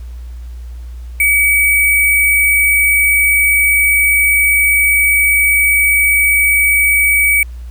sine tone with sample-and-hold, 2275 Hz, C#7, 44 cents sharp, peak -8 dBFS, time 1.2-7.43 s, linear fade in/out 2 ms, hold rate 11025 Hz, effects added 60 Hz sine -25 dBFS peak until 7.7 s + pink hiss -49 dBFS RMS until 7.7 s

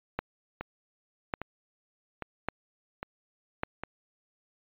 two click trains, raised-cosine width 0.5 ms, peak -20 / -14 dBFS, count 5 / 4, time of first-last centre 0.61-3.836 / 0.19-3.634 s, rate 1.24 / 0.871 Hz, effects resampled to 8000 Hz

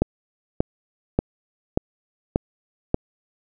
click train, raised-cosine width 2 ms, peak -4 dBFS, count 6, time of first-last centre 0.02-2.944 s, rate 1.71 Hz, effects none

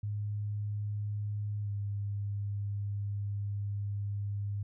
sine tone with pitch glide, 103.83 to 101.46 Hz, G#2 to G#2, 0 to -40 cents, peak -32 dBFS, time 0.03-4.63 s, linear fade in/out 5 ms, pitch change -40 cents, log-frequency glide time 1.62-1.7 s, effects none

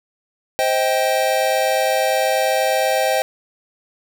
square chord, C minor, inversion none, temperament equal with one note detuned, 523.3 / 631.7 / 784 Hz, C5 / Eb5 / G5, 0 / +26 / 0 cents, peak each -21 dBFS, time 0.59-3.22 s, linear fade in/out 0 ms, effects none

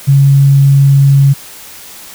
sine tone, 138.59 Hz, C#3, in tune, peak -3 dBFS, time 0.07-1.34 s, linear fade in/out 20 ms, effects white hiss -32 dBFS RMS until 2.14 s

